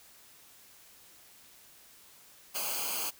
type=noise with comb filter; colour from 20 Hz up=white; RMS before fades=-34 dBFS; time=2.54-3.11 s; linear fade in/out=20 ms; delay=0.54 ms; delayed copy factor=-0.85; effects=white hiss -57 dBFS RMS until 3.19 s